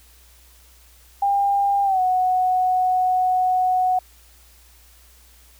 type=tone with pitch glide; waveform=sine; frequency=800 to 737.9 Hz; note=G5 to F#5; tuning=+35 to -5 cents; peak=-16 dBFS; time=1.22-3.99 s; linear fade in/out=5 ms; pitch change=-140 cents; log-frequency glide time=1.84-2 s; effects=added 60 Hz sine -51 dBFS peak until 5.59 s + white hiss -53 dBFS RMS until 5.59 s